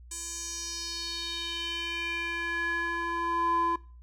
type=tone with band-pass filter sweep; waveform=square; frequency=339.2 Hz; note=E4; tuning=50 cents sharp; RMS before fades=-32 dBFS; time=0.11-3.76 s; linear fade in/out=5 ms; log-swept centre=7800 to 900 Hz; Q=4; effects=noise-tail reverb RT60 0.4 s tail -21 dB re dry + added 60 Hz sine -47 dBFS peak until 4.02 s